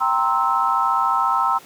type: chord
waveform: sine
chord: C dominant seventh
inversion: second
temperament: equal with one note detuned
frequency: 784 / 932.3 / 1046.5 / 1308.6 Hz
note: G5 / Bb5 / C6 / E6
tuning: 0 / 0 / 0 / -13 cents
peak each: -24 / -22 / -22 / -20 dBFS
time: 0-1.59 s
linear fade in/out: 20 ms
effects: pink hiss -45 dBFS RMS until 1.65 s + high-pass 200 Hz 12 dB/octave